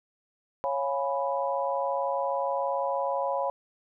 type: chord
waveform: sine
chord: C# dominant seventh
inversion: none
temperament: equal with one note detuned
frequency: 552.1 / 698.5 / 830.6 / 987.8 Hz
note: C#5 / E#5 / G#5 / B5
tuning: -7 / 0 / 0 / 0 cents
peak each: -29 / -34 / -33 / -31 dBFS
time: 0.64-3.5 s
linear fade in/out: 0 ms
effects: none